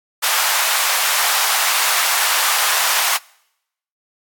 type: high-pass noise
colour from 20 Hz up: pink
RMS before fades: -17 dBFS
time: 0.22-3.18 s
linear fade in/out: 20 ms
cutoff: 810 Hz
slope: 24 dB/octave
effects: noise-tail reverb RT60 0.8 s tail -25 dB re dry + AAC 64 kbps